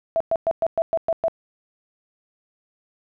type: tone bursts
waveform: sine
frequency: 659.3 Hz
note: E5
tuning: in tune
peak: -17 dBFS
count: 8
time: 0.16-1.282 s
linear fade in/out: 0 ms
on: 44 ms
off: 110 ms
effects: none